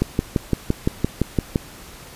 click train, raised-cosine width 3 ms, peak -4 dBFS, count 10, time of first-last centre 0.02-1.558 s, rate 5.85 Hz, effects pink hiss -41 dBFS RMS until 2.15 s + resampled to 32000 Hz

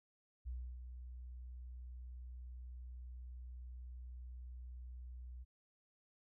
sine tone with ADSR envelope, 61.74 Hz, B1, in tune, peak -40 dBFS, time 0.45-5.45 s, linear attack 25 ms, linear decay 300 ms, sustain -7 dB, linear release 27 ms, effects none

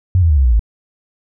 sine tone with pitch steps, 92 / 82.92 / 74.73 / 67.35 / 60.7 / 54.7 Hz, F#2 / E2 / D2 / C#2 / B1 / A1, -9 / +11 / +31 / -49 / -29 / -9 cents, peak -8 dBFS, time 0.15-0.594 s, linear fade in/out 0 ms, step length 74 ms, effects none

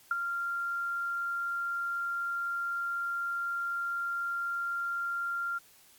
sine tone with ADSR envelope, 1388 Hz, F6, 11 cents flat, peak -23 dBFS, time 0.11-5.59 s, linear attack 3 ms, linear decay 22 ms, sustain -7 dB, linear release 17 ms, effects white hiss -59 dBFS RMS until 5.98 s + MP3 96 kbps

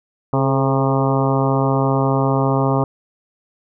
harmonic tone with a mistuned harmonic, 134.7 Hz, C#3, 49 cents flat, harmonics 1 / 2 / 3 / 4 / 5 / 6 / 7 / 8 / 9, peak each -18 / -21 / -23 / -24 / -25 / -26 / -26 / -27 / -28 dBFS, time 0.33-2.84 s, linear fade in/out 2 ms, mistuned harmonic 3, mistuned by +40 cents, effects none

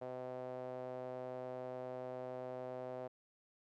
sawtooth tone with band-pass filter, 127.1 Hz, C3, 50 cents flat, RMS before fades -45 dBFS, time 0.01-3.08 s, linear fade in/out 10 ms, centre 590 Hz, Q 3.4, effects none

